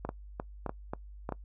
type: clicks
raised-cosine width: 1 ms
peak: -20 dBFS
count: 8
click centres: 0.05 / 0.091 / 0.399 / 0.663 / 0.694 / 0.935 / 1.291 / 1.323 s
effects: noise-tail reverb RT60 0.1 s tail -22 dB re dry + added 50 Hz sine -45 dBFS peak until 1.44 s